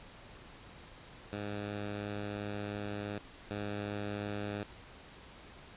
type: tone pair in turn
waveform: 10% pulse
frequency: 102.9 / 102.9 Hz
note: G#2 / G#2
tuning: -16 / -16 cents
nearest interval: unison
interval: 0 cents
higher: neither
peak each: -29 / -28 dBFS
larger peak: second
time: 1.33-3.18 / 3.51-4.63 s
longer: first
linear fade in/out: 0 ms
effects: pink hiss -53 dBFS RMS until 5.76 s + resampled to 8000 Hz